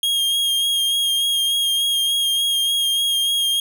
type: tone with vibrato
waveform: 45% pulse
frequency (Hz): 3248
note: G#7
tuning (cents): -39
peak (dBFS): -17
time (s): 0.03-3.6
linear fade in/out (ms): 2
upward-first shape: sine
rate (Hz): 3.4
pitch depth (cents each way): 23
effects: none